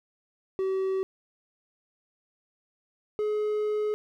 triangle tone pair in turn, 381.7 / 423.1 Hz, G4 / G#4, -46 / +32 cents, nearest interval major second, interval 178 cents, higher second, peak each -23 dBFS, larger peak neither, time 0.59-1.03 / 3.19-3.94 s, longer second, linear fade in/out 0 ms, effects none

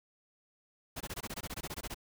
pink noise bursts, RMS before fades -40 dBFS, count 15, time 0.96-1.945 s, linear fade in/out 10 ms, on 47 ms, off 20 ms, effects none

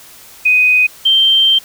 sine tone pair in turn, 2499 / 3140 Hz, D#7 / G7, +7 / +2 cents, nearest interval major third, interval 395 cents, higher second, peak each -7 dBFS, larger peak neither, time 0.45-0.87 / 1.05-1.59 s, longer second, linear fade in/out 10 ms, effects white hiss -39 dBFS RMS until 1.64 s

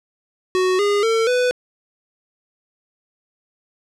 square tone with pitch steps, 370.3 / 408.5 / 450.7 / 497.2 Hz, F#4 / G#4 / A4 / B4, +1 / -29 / +42 / +12 cents, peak -16 dBFS, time 0.55-1.51 s, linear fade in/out 0 ms, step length 240 ms, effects low-pass 7000 Hz 12 dB/octave

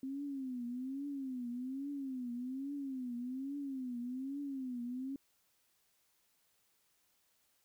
sine tone with vibrato, 261.6 Hz, C4, in tune, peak -38 dBFS, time 0.03-5.16 s, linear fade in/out 2 ms, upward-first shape triangle, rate 1.2 Hz, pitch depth 170 cents each way, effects white hiss -75 dBFS RMS until 7.64 s

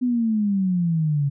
sine exponential sweep, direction down, 253.7 to 138.59 Hz, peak -18 dBFS, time 0.01-1.3 s, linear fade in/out 20 ms, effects none

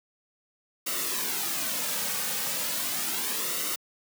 white noise with flanger, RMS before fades -30 dBFS, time 0.86-3.76 s, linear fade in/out 10 ms, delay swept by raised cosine 1.2 to 3 ms, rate 0.36 Hz, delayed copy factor -0.6, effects high-pass 150 Hz 12 dB/octave

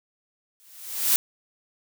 blue noise with exponential growth, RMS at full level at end -17 dBFS, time 0.6-1.16 s, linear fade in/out 0 ms, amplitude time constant 120 ms, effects none

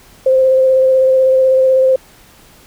sine tone with vibrato, 523.3 Hz, C5, in tune, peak -7 dBFS, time 0.26-1.96 s, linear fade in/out 5 ms, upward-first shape square, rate 16 Hz, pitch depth 11 cents each way, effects pink hiss -44 dBFS RMS until 2.66 s

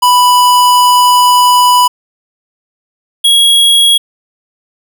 square tone pair in turn, 989 / 3312 Hz, B5 / G#7, +2 / -5 cents, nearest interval octave + major sixth, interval 2093 cents, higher second, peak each -5 dBFS, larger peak neither, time 0.02-1.88 / 3.24-3.98 s, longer first, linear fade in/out 10 ms, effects none

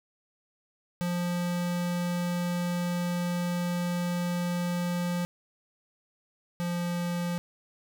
square tone pair in turn, 175.6 / 174.29 Hz, F3 / F3, +10 / -3 cents, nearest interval unison, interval 13 cents, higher first, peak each -28 / -29 dBFS, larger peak first, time 1.01-5.25 / 6.6-7.38 s, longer first, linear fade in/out 0 ms, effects none

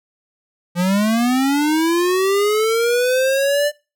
square linear sweep, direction up, 171.4 to 593 Hz, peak -15 dBFS, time 0.75-3.72 s, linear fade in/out 50 ms, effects noise-tail reverb RT60 0.3 s tail -23 dB re dry

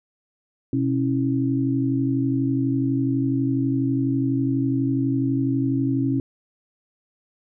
sine tone cluster, 125.9 / 272.9 / 325 Hz, B2 / C#4 / E4, +34 / -27 / -24 cents, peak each -24 / -21 / -28 dBFS, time 0.73-6.2 s, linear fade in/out 2 ms, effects none

